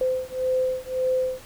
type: beating tone pair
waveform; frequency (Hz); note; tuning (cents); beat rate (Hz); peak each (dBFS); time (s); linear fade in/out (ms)
sine; 513 / 514.8; C5 / C5; -34 / -28; 1.8; -25; 0.01-1.41; 2
effects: pink hiss -46 dBFS RMS until 1.45 s